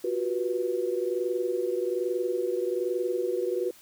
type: tone cluster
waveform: sine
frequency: 356.4 / 377.6 / 488.8 Hz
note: F4 / F#4 / B4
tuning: +35 / +35 / -18 cents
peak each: -30 dBFS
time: 0.04-3.71 s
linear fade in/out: 5 ms
effects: white hiss -54 dBFS RMS until 3.81 s